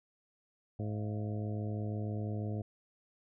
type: harmonic tone with a mistuned harmonic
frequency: 106.1 Hz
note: G#2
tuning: 38 cents sharp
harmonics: 1 / 2 / 3 / 4 / 5 / 6 / 7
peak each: -35 / -41 / -45 / -47 / -49 / -51 / -52 dBFS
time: 0.79-2.62 s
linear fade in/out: 5 ms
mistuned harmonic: 7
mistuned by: -91 cents
effects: none